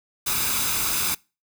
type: noise with comb filter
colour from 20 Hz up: white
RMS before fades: -24 dBFS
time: 0.26-1.15 s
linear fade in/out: 10 ms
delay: 0.8 ms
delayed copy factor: +0.55
effects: noise-tail reverb RT60 0.3 s tail -24 dB re dry